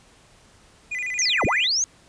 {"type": "tone with vibrato", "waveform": "triangle", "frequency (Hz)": 2217, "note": "C#7", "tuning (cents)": 0, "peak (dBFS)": -24, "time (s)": [0.91, 1.67], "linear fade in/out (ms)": 10, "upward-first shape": "square", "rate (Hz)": 13, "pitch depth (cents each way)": 170}
{"type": "linear two-way sweep", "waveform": "sine", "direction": "down then up", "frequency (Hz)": [6645, 41.44, 6645], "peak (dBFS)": -19, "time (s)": [1.19, 1.84], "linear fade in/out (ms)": 0, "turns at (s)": 1.45}
{"effects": ["pink hiss -54 dBFS RMS until 2.08 s", "resampled to 22050 Hz"]}